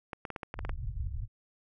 clicks, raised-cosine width 0.5 ms, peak -22 dBFS, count 9, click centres 0.132 / 0.252 / 0.303 / 0.362 / 0.432 / 0.541 / 0.591 / 0.65 / 0.694 s
pink low-pass noise, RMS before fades -36 dBFS, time 0.54-1.28 s, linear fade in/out 50 ms, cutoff 120 Hz, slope 48 dB/octave
effects none

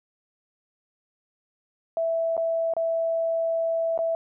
sine tone with dropouts, 659.3 Hz, E5, in tune, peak -22 dBFS, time 1.97-4.15 s, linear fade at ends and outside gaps 1 ms, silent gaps 2.368-2.377 / 2.737-2.766 / 3.977-3.989 s, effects none

